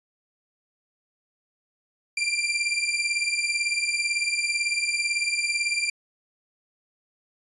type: beating tone pair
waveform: sawtooth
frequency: 2363 / 2381 Hz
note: D7 / D7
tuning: +10 / +23 cents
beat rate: 18 Hz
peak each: -23 / -23 dBFS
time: 2.17-5.9 s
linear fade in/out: 5 ms
effects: resampled to 24000 Hz